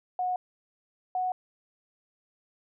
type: tone pair in turn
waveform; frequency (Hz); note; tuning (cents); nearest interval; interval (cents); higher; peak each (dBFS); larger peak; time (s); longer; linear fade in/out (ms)
sine; 730 / 737.2; F#5 / F#5; -24 / -7; unison; 17; second; -26; neither; 0.19-0.36 / 1.15-1.32; neither; 2
effects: none